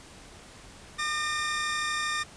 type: tone pair together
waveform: sawtooth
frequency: 1205.1 / 1824 Hz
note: D6 / A#6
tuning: +44 / -38 cents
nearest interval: perfect fifth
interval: 718 cents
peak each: -27 dBFS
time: 0.98-2.24 s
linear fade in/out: 20 ms
effects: pink hiss -49 dBFS RMS until 2.36 s + resampled to 22050 Hz